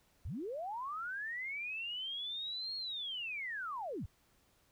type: linear two-way sweep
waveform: sine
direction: up then down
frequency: 50.2 to 4321 to 50.2 Hz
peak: -38 dBFS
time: 0.25-4.06 s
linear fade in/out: 5 ms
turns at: 2.76 s
effects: pink hiss -71 dBFS RMS until 4.71 s